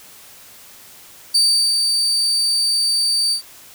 35% pulse tone with ADSR envelope, 4618 Hz, D8, 30 cents flat, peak -10 dBFS, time 1.34-3.42 s, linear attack 12 ms, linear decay 380 ms, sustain -4 dB, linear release 100 ms, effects white hiss -43 dBFS RMS until 3.74 s

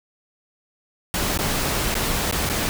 pink noise with dropouts, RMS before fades -23 dBFS, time 1.14-2.69 s, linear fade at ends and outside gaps 0 ms, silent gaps 1.375-1.389 / 1.942-1.952 / 2.312-2.325 / 2.491-2.498 s, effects none

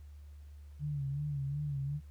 sine tone with vibrato, 142.6 Hz, C#3, 49 cents sharp, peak -33 dBFS, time 0.79-2.01 s, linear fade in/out 50 ms, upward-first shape sine, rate 2.7 Hz, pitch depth 73 cents each way, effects added 73 Hz sine -48 dBFS peak until 2.1 s + pink hiss -71 dBFS RMS until 2.1 s

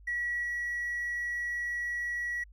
triangle tone with level steps, 1929 Hz, B6, 41 cents flat, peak -26 / -28 dBFS, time 0.07-2.44 s, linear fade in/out 10 ms, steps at 0.43 s, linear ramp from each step 5 ms, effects tanh soft clip ceiling -27 dBFS + added 50 Hz sine -51 dBFS peak until 2.52 s

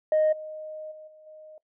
sine tone with level steps, 620 Hz, D#5, 6 cents flat, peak -17 / -35 / -42 / -49 / -44 dBFS, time 0.12-1.58 s, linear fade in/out 2 ms, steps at 0.32 / 0.91 / 1.07 / 1.26 s, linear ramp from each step 10 ms, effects noise-tail reverb RT60 0.1 s tail -21 dB re dry + tanh soft clip ceiling -16 dBFS

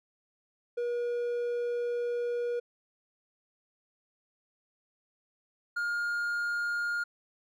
triangle tone pair in turn, 480 / 1416.5 Hz, B4 / F6, -49 / +24 cents, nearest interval octave + perfect fifth, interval 1873 cents, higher second, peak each -27 / -27 dBFS, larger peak neither, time 0.77-2.6 / 5.76-7.04 s, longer first, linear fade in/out 10 ms, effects none

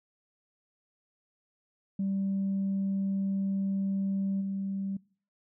sine tone with level steps, 195 Hz, G3, 9 cents flat, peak -26 / -30 dBFS, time 1.99-4.97 s, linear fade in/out 5 ms, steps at 4.4 s, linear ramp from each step 20 ms, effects noise-tail reverb RT60 0.5 s tail -25 dB re dry + tanh soft clip ceiling -24 dBFS

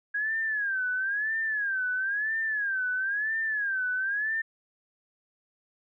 sine tone with vibrato, 1638 Hz, G#6, 24 cents flat, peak -26 dBFS, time 0.14-4.42 s, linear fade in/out 10 ms, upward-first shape sine, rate 1 Hz, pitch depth 160 cents each way, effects none

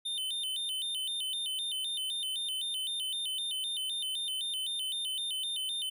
square tone with vibrato, 3322 Hz, G#7, in tune, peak -33 dBFS, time 0.05-5.9 s, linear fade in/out 10 ms, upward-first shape square, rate 3.9 Hz, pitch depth 150 cents each way, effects none

